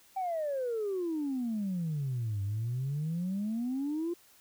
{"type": "exponential two-way sweep", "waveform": "sine", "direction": "down then up", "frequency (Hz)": [782, 97.5, 352.3], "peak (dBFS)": -29, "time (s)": [0.16, 4.14], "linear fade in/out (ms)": 10, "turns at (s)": 2.42, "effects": ["tanh soft clip ceiling -27 dBFS", "white hiss -61 dBFS RMS until 4.4 s"]}